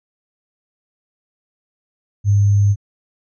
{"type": "tone with sample-and-hold", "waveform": "sine", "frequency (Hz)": 101.4, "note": "G#2", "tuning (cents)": -41, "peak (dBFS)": -10, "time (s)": [2.24, 2.76], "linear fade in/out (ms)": 50, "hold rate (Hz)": 6300, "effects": ["resampled to 24000 Hz"]}